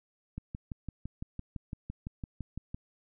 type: click train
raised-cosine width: 5 ms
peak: -25 dBFS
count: 15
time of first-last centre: 0.38-2.745 s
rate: 5.92 Hz
effects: none